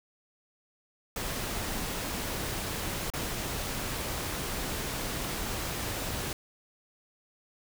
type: noise with dropouts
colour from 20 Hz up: pink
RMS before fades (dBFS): -34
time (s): 1.16-6.33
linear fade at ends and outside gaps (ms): 2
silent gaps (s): 3.102-3.136
effects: none